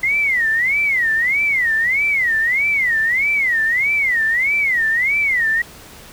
sine tone with vibrato, 2032 Hz, B6, 49 cents sharp, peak -14 dBFS, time 0.03-5.62 s, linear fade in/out 5 ms, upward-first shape sine, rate 1.6 Hz, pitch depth 240 cents each way, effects pink hiss -40 dBFS RMS until 6.12 s

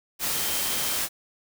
sine tone in noise, 3136 Hz, G7, in tune, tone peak -38 dBFS, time 0.32-1 s, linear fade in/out 50 ms, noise white, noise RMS -27 dBFS, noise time 0.19-1.09 s, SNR -14 dB, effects none

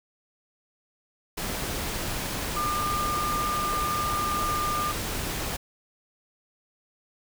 sine tone in noise, 1202 Hz, D6, 40 cents sharp, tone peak -26 dBFS, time 2.56-4.92 s, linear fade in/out 10 ms, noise pink, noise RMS -31 dBFS, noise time 1.37-5.57 s, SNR +2 dB, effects none

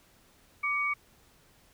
sine tone pair together, 1174.7 / 2245 Hz, D6 / C#7, 0 / +21 cents, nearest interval major seventh, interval 1121 cents, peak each -32 / -28 dBFS, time 0.63-0.94 s, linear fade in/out 10 ms, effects pink hiss -62 dBFS RMS until 1.73 s

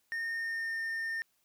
triangle tone with pitch glide, 1832 to 1815.1 Hz, A#6 to A#6, -31 to -47 cents, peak -31 dBFS, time 0.12-1.22 s, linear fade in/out 0 ms, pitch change -16 cents, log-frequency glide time 0.34-0.79 s, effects white hiss -74 dBFS RMS until 1.44 s

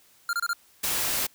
square tone bursts, 1396.9 Hz, F6, in tune, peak -25 dBFS, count 4, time 0.29-0.532 s, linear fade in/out 2 ms, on 41 ms, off 26 ms
white noise, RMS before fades -27 dBFS, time 0.83-1.27 s, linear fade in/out 10 ms
effects white hiss -59 dBFS RMS until 1.34 s

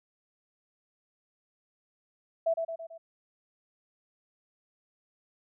sine tone with echo, 659.3 Hz, E5, in tune, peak -23 dBFS, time 2.46-2.54 s, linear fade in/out 10 ms, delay 110 ms, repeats 4, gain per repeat -5 dB, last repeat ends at 2.98 s, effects none

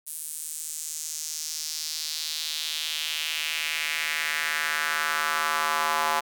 square tone with high-pass filter sweep, 77.78 Hz, D#2, in tune, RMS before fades -29 dBFS, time 0.06-6.21 s, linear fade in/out 20 ms, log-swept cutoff 9900 to 920 Hz, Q 2.4, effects none

